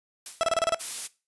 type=noise with exponential decay; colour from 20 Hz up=blue; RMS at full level=-33 dBFS; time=0.26-0.55 s; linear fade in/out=1 ms; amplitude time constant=61 ms
type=tone bursts; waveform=30% pulse; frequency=660 Hz; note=E5; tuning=2 cents sharp; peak=-18 dBFS; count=7; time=0.41-0.745 s; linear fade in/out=0 ms; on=23 ms; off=29 ms
type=noise; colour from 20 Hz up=blue; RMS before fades=-31 dBFS; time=0.79-1.08 s; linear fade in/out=20 ms
effects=noise-tail reverb RT60 0.3 s tail -19 dB re dry + resampled to 24000 Hz